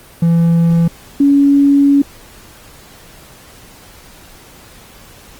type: tone pair in turn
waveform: triangle / sine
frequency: 167.9 / 281.4 Hz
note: E3 / C#4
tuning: +32 / +26 cents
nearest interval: major sixth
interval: 894 cents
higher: second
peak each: -6 dBFS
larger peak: neither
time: 0.22-0.88 / 1.2-2.02 s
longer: second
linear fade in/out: 5 ms
effects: pink hiss -40 dBFS RMS until 5.39 s + Opus 24 kbps